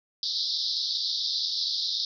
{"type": "band-pass noise", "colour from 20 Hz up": "pink", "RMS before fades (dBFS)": -29, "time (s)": [0.23, 2.05], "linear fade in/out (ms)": 2, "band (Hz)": [3600, 5300], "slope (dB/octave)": 96, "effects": []}